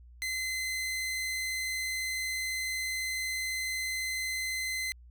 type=tone; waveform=sawtooth; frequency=2054 Hz; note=C7; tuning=33 cents flat; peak=-28 dBFS; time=0.22-4.92 s; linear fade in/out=0 ms; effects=added 60 Hz sine -50 dBFS peak until 5.1 s